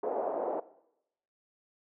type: band-pass noise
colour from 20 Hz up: pink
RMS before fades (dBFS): -33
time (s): 0.03-0.6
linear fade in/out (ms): 5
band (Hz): 430 to 720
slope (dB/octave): 24
effects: noise-tail reverb RT60 0.8 s tail -18 dB re dry